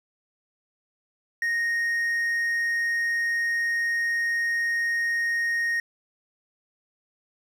triangle tone, 1862 Hz, A#6, 2 cents flat, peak -21 dBFS, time 1.42-5.8 s, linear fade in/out 2 ms, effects none

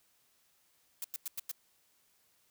blue noise bursts, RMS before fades -38 dBFS, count 5, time 1.02-1.515 s, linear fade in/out 2 ms, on 23 ms, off 95 ms, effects white hiss -71 dBFS RMS until 2.5 s

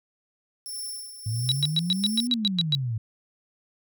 5% pulse tone with tremolo, 5390 Hz, E8, 38 cents sharp, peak -26 dBFS, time 0.66-2.27 s, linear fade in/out 0 ms, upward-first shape sine, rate 1.5 Hz, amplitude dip 65%
sine exponential two-way sweep, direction up then down, 106.7 to 249.9 to 106.7 Hz, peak -25 dBFS, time 1.26-2.98 s, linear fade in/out 5 ms, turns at 2.3 s
sine tone bursts, 3897 Hz, B7, 24 cents flat, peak -19 dBFS, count 10, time 1.49-2.75 s, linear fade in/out 0 ms, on 27 ms, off 110 ms
effects none

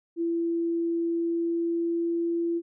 sine tone with pitch glide, 336.2 to 338.5 Hz, E4 to E4, +34 to +46 cents, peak -24 dBFS, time 0.16-2.62 s, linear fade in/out 50 ms, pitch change +12 cents, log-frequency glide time 1.07-2.39 s, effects none

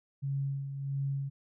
sine tone with tremolo, 138.2 Hz, C#3, 5 cents flat, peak -29 dBFS, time 0.22-1.3 s, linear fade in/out 20 ms, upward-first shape sine, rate 1.5 Hz, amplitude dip 55%, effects none

